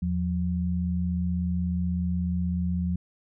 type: tone pair together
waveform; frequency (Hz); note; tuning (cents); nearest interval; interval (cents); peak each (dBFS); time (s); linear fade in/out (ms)
sine; 81.66 / 178.1; E2 / F3; -16 / +34; octave + minor second; 1350; -28 / -26; 0.02-2.96; 5
effects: none